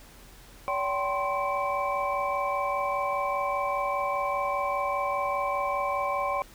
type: tone cluster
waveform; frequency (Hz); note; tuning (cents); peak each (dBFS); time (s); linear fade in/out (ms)
sine; 571 / 772 / 1014 / 1059 / 2309; D5 / G5 / B5 / C6 / D7; -49 / -27 / +45 / +21 / -30; -31 / -32 / -37 / -29 / -37; 0.68-6.42; 0
effects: added 42 Hz sine -52 dBFS peak until 6.54 s + pink hiss -52 dBFS RMS until 6.54 s